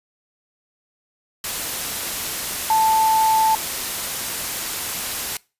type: tone in noise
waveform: sine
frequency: 880 Hz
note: A5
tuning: in tune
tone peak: -14 dBFS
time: 2.7-3.55 s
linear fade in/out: 2 ms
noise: white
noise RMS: -26 dBFS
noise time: 1.44-5.37 s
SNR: +9 dB
effects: noise-tail reverb RT60 0.3 s tail -23 dB re dry + resampled to 32000 Hz